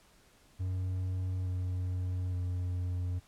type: tone with pitch steps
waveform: triangle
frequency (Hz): 92.5 / 91.17 / 89.87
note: F#2 / F#2 / F#2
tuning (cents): 0 / -25 / -50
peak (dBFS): -29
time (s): 0.59-3.2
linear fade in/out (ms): 20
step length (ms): 870
effects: pink hiss -63 dBFS RMS until 3.27 s + low-pass 12000 Hz 12 dB/octave